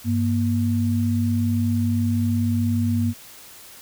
sine tone pair together, 99.3 / 236.3 Hz, G2 / A#3, +23 / +24 cents, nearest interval octave + minor third, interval 1501 cents, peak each -21 dBFS, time 0.04-3.14 s, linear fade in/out 50 ms, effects white hiss -44 dBFS RMS until 3.81 s

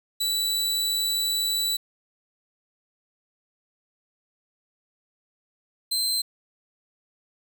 sawtooth tone pair in turn, 3951 / 4107 Hz, B7 / C8, 0 / -33 cents, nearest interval minor second, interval 67 cents, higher second, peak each -20 dBFS, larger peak neither, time 0.2-1.77 / 5.91-6.22 s, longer first, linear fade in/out 10 ms, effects 9-bit

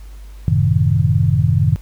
sine chord, F# diminished seventh, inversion none, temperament equal, 92.5 / 110 / 130.81 / 155.56 Hz, F#2 / A2 / C3 / Eb3, 0 / 0 / 0 / 0 cents, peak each -17 dBFS, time 0.48-1.76 s, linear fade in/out 0 ms, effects added 50 Hz sine -32 dBFS peak until 1.81 s + pink hiss -50 dBFS RMS until 1.81 s

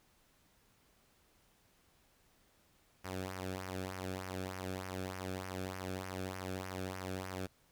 sawtooth tone with flanger, 93.4 Hz, F#2, 17 cents sharp, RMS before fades -42 dBFS, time 3.04-7.47 s, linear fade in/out 10 ms, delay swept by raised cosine 0.25 to 1.04 ms, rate 3.3 Hz, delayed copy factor -0.7, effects pink hiss -70 dBFS RMS until 7.71 s

